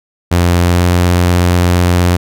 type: tone with pitch glide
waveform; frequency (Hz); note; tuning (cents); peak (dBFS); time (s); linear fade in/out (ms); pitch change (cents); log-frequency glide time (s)
sawtooth; 87.31 to 88.43; F2 to F2; 0 to +22; -4; 0.31-2.17; 10; +22; 0.59-0.89
effects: none